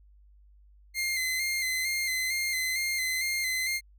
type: tone with vibrato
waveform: sawtooth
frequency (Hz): 2081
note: C7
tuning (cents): -10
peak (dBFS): -24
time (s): 0.94-3.81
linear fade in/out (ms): 50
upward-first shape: square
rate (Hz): 2.2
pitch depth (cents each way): 30
effects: added 50 Hz sine -54 dBFS peak until 3.98 s